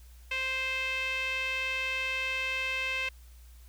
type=tone with band-pass filter; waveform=sawtooth; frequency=523.3 Hz; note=C5; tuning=in tune; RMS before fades=-32 dBFS; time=0.31-3.09 s; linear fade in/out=5 ms; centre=2500 Hz; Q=4.8; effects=added 60 Hz sine -49 dBFS peak until 3.68 s + white hiss -62 dBFS RMS until 3.68 s